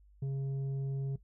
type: tone with tanh clipping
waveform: sine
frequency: 136.5 Hz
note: C#3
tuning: 26 cents flat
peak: -33 dBFS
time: 0.22-1.16 s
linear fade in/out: 5 ms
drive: 5 dB
effects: noise-tail reverb RT60 0.1 s tail -17 dB re dry + added 50 Hz sine -58 dBFS peak until 1.23 s